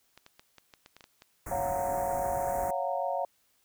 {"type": "clicks", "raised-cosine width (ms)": 0.2, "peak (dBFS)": -32, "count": 10, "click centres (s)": [0.176, 0.264, 0.395, 0.583, 0.738, 0.861, 0.966, 1.008, 1.041, 1.221]}
{"type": "band-stop noise", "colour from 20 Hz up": "pink", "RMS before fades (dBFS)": -40, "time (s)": [1.46, 2.71], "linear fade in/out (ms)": 5, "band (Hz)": [2000, 6500], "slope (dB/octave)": 48}
{"type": "chord", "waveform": "sine", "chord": "Gb major seventh", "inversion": "second", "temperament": "just", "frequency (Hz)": [555, 693.7, 740, 925], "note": ["Db5", "F5", "Gb5", "Bb5"], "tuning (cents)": [2, -12, 0, -14], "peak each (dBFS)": [-33, -33, -34, -36], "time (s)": [1.51, 3.25], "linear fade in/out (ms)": 2}
{"effects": ["white hiss -70 dBFS RMS until 3.64 s"]}